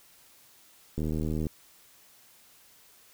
click train, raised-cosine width 3 ms, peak -19 dBFS, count 39, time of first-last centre 0.98-1.468 s, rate 77.9 Hz, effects white hiss -58 dBFS RMS until 3.13 s

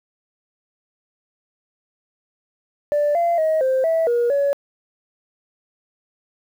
sine tone with pitch steps, 587 / 685 / 632 / 523 / 653 / 476.7 / 564 Hz, D5 / F5 / D#5 / C5 / E5 / A#4 / C#5, -1 / -34 / +27 / -1 / -17 / +39 / +30 cents, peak -14 dBFS, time 2.92-4.53 s, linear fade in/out 0 ms, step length 230 ms, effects tanh soft clip ceiling -13 dBFS + 8-bit

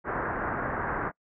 white low-pass noise, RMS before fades -31 dBFS, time 0.04-1.12 s, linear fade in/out 50 ms, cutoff 1700 Hz, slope 48 dB/octave, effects noise-tail reverb RT60 0.1 s tail -25 dB re dry

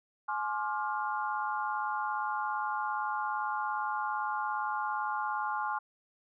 sine chord, D half-diminished seventh, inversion second, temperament just, 845.8 / 1057.2 / 1174.7 / 1409.6 Hz, Ab5 / C6 / D6 / F6, +31 / +18 / 0 / +16 cents, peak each -34 / -36 / -39 / -37 dBFS, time 0.28-5.79 s, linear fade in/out 10 ms, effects none

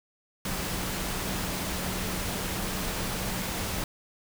sine tone in noise, 185 Hz, F#3, in tune, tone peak -38 dBFS, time 0.45-3.84 s, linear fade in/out 2 ms, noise pink, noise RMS -32 dBFS, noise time 0.45-3.84 s, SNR -9 dB, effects none

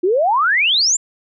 sine exponential sweep, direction up, 338.8 to 7530 Hz, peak -12 dBFS, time 0.03-0.97 s, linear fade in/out 10 ms, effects none

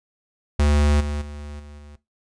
square tone with level steps, 73.42 Hz, D2, in tune, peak -16 / -25 / -34 / -40 / -42 dBFS, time 0.59-1.96 s, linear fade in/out 5 ms, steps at 1 / 1.21 / 1.59 / 1.78 s, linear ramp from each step 10 ms, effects noise-tail reverb RT60 0.2 s tail -17 dB re dry + resampled to 22050 Hz

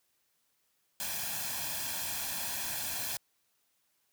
white noise with comb filter, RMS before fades -36 dBFS, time 1-3.17 s, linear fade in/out 2 ms, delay 1.2 ms, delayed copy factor +0.65, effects white hiss -75 dBFS RMS until 4.12 s + high-pass 60 Hz 12 dB/octave

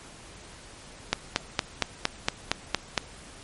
click train, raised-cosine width 0.2 ms, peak -4 dBFS, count 9, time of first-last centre 1.13-2.978 s, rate 4.33 Hz, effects pink hiss -47 dBFS RMS until 3.43 s + MP3 48 kbps

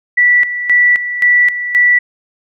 sine tone with tremolo, 1959 Hz, B6, 15 cents flat, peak -6 dBFS, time 0.17-1.99 s, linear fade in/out 10 ms, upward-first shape square, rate 1.9 Hz, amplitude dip 70%, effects none

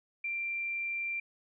sine tone, 2364 Hz, D7, 11 cents sharp, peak -32 dBFS, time 0.24-1.2 s, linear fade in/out 5 ms, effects none

